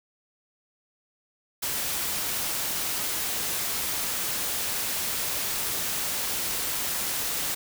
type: noise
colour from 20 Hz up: white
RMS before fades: -29 dBFS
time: 1.62-7.55 s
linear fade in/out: 10 ms
effects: none